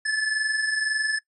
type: tone pair together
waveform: square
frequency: 1714 / 1735.9 Hz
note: A6 / A6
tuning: -46 / -24 cents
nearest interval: unison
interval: 22 cents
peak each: -30 / -24 dBFS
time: 0.05-1.19 s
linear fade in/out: 10 ms
effects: noise-tail reverb RT60 0.1 s tail -21 dB re dry + resampled to 24000 Hz